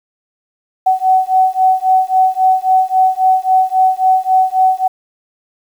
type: beating tone pair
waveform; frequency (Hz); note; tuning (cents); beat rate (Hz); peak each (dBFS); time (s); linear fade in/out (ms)
sine; 750 / 753.7; F#5 / F#5; +23 / +32; 3.7; -12; 0.86-4.88; 10
effects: 7-bit